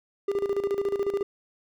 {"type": "tone with tremolo", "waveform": "triangle", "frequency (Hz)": 399.6, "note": "G4", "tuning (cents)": 33, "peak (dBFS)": -20, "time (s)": [0.28, 1.23], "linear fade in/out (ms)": 5, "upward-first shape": "square", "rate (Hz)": 14, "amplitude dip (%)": 70, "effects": []}